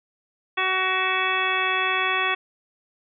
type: harmonic tone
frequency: 374.9 Hz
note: F#4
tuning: 23 cents sharp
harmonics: 1 / 2 / 3 / 4 / 5 / 6 / 7 / 9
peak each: -32 / -31 / -26 / -31 / -27 / -30 / -27 / -31 dBFS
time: 0.57-2.35 s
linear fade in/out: 10 ms
effects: none